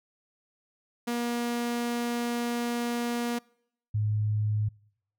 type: tone pair in turn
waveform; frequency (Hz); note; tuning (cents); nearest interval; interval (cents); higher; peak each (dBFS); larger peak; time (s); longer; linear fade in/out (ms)
sawtooth / sine; 238.3 / 106.15; A#3 / G#2; +38 / +38; octave + major second; 1400; first; -24; neither; 1.07-3.39 / 3.94-4.69; first; 10
effects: noise-tail reverb RT60 0.7 s tail -26 dB re dry